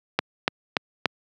click train, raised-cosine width 0.3 ms, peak -3 dBFS, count 4, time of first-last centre 0.19-1.057 s, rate 3.46 Hz, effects high-pass 150 Hz 12 dB/octave

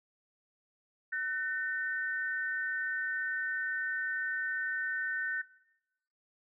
sine tone pair together, 1511.6 / 1817 Hz, F#6 / A#6, +37 / -45 cents, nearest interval minor third, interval 318 cents, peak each -34 / -35 dBFS, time 1.12-5.42 s, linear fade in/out 10 ms, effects noise-tail reverb RT60 0.9 s tail -19 dB re dry

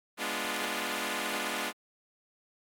5% pulse chord, G# diminished seventh, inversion none, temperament equal, 207.7 / 246.9 / 293.7 / 349.2 Hz, G#3 / B3 / D4 / F4, 0 / 0 / 0 / 0 cents, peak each -26 dBFS, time 0.17-1.73 s, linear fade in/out 50 ms, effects AAC 64 kbps

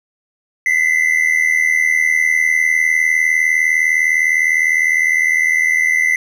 triangle tone pair together, 1993.2 / 2073 Hz, B6 / C7, +15 / -17 cents, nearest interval minor second, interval 68 cents, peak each -13 dBFS, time 0.66-6.16 s, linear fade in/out 2 ms, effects none

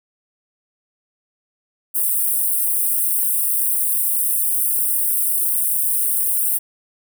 white high-pass noise, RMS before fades -19 dBFS, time 1.94-6.59 s, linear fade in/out 20 ms, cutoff 8500 Hz, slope 96 dB/octave, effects none

